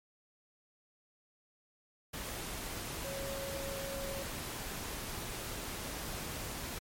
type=tone in noise; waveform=sine; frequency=549 Hz; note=C#5; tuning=17 cents flat; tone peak=-40 dBFS; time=3.04-4.23 s; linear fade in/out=10 ms; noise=pink; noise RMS=-41 dBFS; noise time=2.13-6.79 s; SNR=-2 dB; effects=MP3 64 kbps